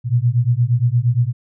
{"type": "beating tone pair", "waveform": "sine", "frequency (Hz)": [116.54, 125.14], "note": ["A#2", "B2"], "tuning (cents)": [0, 23], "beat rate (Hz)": 8.6, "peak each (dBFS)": -16, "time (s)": [0.04, 1.33], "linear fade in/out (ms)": 50, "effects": []}